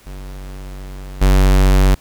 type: tone with level steps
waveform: square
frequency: 47.58 Hz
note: F#1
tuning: 49 cents sharp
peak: -29 / -9 dBFS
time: 0.06-1.95 s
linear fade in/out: 10 ms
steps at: 1.21 s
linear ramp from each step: 10 ms
effects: pink hiss -48 dBFS RMS until 2 s